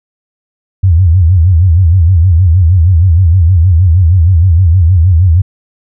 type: tone with vibrato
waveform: sine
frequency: 87.31 Hz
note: F2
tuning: in tune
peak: -3 dBFS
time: 0.83-5.42 s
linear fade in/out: 10 ms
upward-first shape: sine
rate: 6.4 Hz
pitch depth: 170 cents each way
effects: none